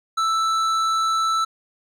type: tone with hard clipping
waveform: sine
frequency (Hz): 1321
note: E6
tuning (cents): +3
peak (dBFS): -20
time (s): 0.17-1.45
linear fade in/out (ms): 10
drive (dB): 10
effects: none